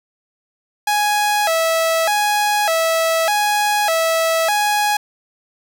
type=tone with vibrato; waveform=sawtooth; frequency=737 Hz; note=F#5; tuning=7 cents flat; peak=-11 dBFS; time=0.87-4.97 s; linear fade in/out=5 ms; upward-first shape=square; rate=0.83 Hz; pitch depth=210 cents each way; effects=7-bit